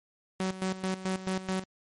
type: tone with tremolo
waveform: sawtooth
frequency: 188.1 Hz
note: F#3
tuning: 29 cents sharp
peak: -24 dBFS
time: 0.4-1.64 s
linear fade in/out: 2 ms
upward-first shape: square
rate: 4.6 Hz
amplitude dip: 75%
effects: MP3 48 kbps